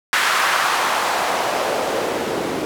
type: noise with band-pass filter sweep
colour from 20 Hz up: white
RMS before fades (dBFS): -20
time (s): 0.13-2.65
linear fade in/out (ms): 0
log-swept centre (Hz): 1500 to 340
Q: 1.6
effects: none